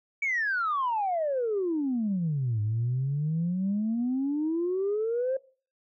sine exponential two-way sweep, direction down then up, 2300 to 103.83 to 539 Hz, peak -24 dBFS, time 0.22-5.37 s, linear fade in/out 5 ms, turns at 2.61 s, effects noise-tail reverb RT60 0.4 s tail -21 dB re dry + tanh soft clip ceiling -21 dBFS

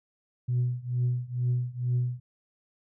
sine tone with tremolo, 123.47 Hz, B2, in tune, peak -20 dBFS, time 0.48-2.2 s, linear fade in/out 10 ms, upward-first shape triangle, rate 2.2 Hz, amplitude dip 95%, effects tanh soft clip ceiling -20 dBFS

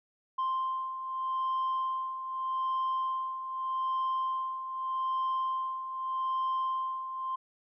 sine beating tone pair, 1046.5 / 1047.32 Hz, C6 / C6, 0 / +1 cents, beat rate 0.82 Hz, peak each -35 / -29 dBFS, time 0.38-7.36 s, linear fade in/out 10 ms, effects tanh soft clip ceiling -26 dBFS

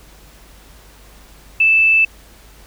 sine tone, 2637 Hz, E7, in tune, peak -9 dBFS, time 1.6-2.05 s, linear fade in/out 5 ms, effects added 50 Hz sine -44 dBFS peak until 2.66 s + pink hiss -46 dBFS RMS until 2.66 s

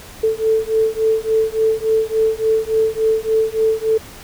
sine beating tone pair, 440 / 443.5 Hz, A4 / A4, 0 / +14 cents, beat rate 3.5 Hz, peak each -17 dBFS, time 0.23-3.98 s, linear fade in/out 10 ms, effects pink hiss -38 dBFS RMS until 4.23 s

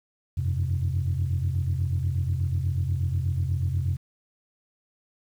sine chord, F suspended second, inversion none, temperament equal with one note detuned, 87.31 / 95.54 / 130.81 Hz, F2 / G2 / C3, 0 / -44 / 0 cents, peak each -25 / -28 / -27 dBFS, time 0.37-3.97 s, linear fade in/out 10 ms, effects tanh soft clip ceiling -17 dBFS + 9-bit

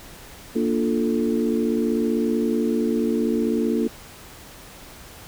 sine chord, Bb major seventh, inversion none, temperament equal, 233.1 / 293.7 / 349.2 / 440 Hz, Bb3 / D4 / F4 / A4, 0 / 0 / 0 / 0 cents, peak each -22 / -26 / -26 / -26 dBFS, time 0.55-3.88 s, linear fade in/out 10 ms, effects pink hiss -43 dBFS RMS until 5.27 s

